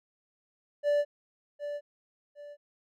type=tone with echo; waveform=triangle; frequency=583 Hz; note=D5; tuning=13 cents flat; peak=-21 dBFS; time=0.83-1.05 s; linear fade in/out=50 ms; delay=760 ms; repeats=2; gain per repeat=-10 dB; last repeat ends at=2.57 s; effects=none